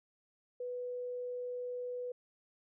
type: tone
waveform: sine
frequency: 493.9 Hz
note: B4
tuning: in tune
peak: -37 dBFS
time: 0.6-2.12 s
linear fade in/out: 5 ms
effects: none